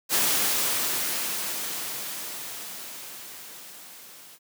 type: noise with level ramp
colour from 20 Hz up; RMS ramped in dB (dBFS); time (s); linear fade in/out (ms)
white; -22 to -48; 0.09-4.39; 50
effects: high-pass 150 Hz 12 dB/octave